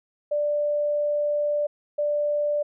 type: tone pair in turn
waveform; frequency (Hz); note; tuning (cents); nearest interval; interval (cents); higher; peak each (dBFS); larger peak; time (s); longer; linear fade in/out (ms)
sine; 589 / 589; D5 / D5; +5 / +5; unison; 0; neither; -21; neither; 0.31-1.67 / 1.98-2.63; first; 10
effects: none